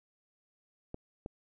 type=clicks; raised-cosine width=2 ms; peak=-26 dBFS; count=2; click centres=0.944 / 1.261 s; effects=none